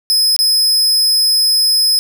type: tone with dropouts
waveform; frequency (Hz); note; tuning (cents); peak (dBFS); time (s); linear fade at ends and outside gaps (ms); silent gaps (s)
40% pulse; 5100; D#8; +42; -9; 0.1-1.99; 0; 0.364-0.39
effects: none